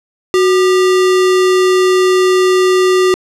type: tone with sample-and-hold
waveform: sine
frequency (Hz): 370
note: F#4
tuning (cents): 0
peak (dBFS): -7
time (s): 0.34-3.14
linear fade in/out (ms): 0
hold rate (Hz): 1575
effects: low-pass 8000 Hz 12 dB/octave